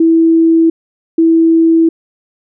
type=tone pair in turn; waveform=sine; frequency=327.8 / 327.8 Hz; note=E4 / E4; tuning=-10 / -10 cents; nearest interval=unison; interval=0 cents; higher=neither; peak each=-5 dBFS; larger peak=neither; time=0-0.7 / 1.18-1.89 s; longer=second; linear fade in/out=5 ms; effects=none